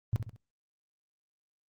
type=tone with echo; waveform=sine; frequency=110 Hz; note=A2; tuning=in tune; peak=-24 dBFS; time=0.13-0.16 s; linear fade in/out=0 ms; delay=67 ms; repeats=3; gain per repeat=-8 dB; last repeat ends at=0.361 s; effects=noise-tail reverb RT60 0.2 s tail -24 dB re dry + Opus 24 kbps